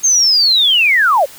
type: linear sweep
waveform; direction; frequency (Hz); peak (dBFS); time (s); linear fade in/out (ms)
sine; down; 6490 to 493.9; -8; 0.03-1.26; 20
effects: white hiss -37 dBFS RMS until 1.38 s